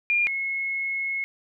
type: tone pair in turn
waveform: sine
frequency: 2409 / 2176 Hz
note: D7 / C#7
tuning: +43 / -33 cents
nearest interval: major second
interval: 176 cents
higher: first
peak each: -19 / -25 dBFS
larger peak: first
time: 0.1-0.27 / 0.27-1.24 s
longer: second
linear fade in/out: 0 ms
effects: none